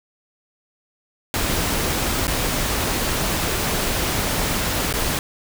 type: noise with dropouts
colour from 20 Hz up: pink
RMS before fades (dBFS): -22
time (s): 1.34-5.19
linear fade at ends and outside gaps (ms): 1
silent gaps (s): 2.27-2.279 / 4.927-4.938
effects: none